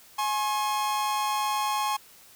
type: tone pair together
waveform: 45% pulse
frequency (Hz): 840.6 / 1078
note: G#5 / C#6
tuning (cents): +21 / -49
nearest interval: major third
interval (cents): 430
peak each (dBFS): -28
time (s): 0.18-1.97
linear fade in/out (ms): 10
effects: white hiss -53 dBFS RMS until 2.35 s